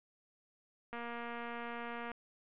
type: click train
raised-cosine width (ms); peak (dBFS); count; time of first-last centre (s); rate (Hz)
0.5; -29; 281; 0.93-2.116; 236
effects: resampled to 8000 Hz + 11-bit